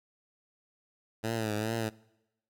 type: tone with vibrato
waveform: 10% pulse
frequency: 110 Hz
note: A2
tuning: in tune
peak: -22 dBFS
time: 1.23-1.9 s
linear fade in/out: 20 ms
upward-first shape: triangle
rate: 2.4 Hz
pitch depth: 91 cents each way
effects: noise-tail reverb RT60 0.9 s tail -23 dB re dry